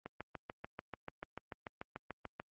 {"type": "click train", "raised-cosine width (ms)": 0.5, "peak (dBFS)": -27, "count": 17, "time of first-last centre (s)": [0.06, 2.399], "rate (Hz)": 6.84, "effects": ["high-pass 60 Hz 12 dB/octave", "Opus 24 kbps"]}